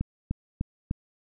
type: click train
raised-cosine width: 5 ms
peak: -15 dBFS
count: 4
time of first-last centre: 0.01-0.911 s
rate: 3.33 Hz
effects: none